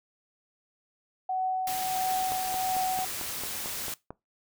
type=tone with tremolo; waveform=sine; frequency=749 Hz; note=F#5; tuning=21 cents sharp; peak=-25 dBFS; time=1.29-3.05 s; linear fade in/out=5 ms; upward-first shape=triangle; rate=1.5 Hz; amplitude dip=45%
type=noise; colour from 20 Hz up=white; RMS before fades=-35 dBFS; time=1.67-3.94 s; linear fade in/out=2 ms
type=click train; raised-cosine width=1 ms; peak=-24 dBFS; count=9; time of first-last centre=2.32-4.106 s; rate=4.48 Hz
effects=noise-tail reverb RT60 0.2 s tail -21 dB re dry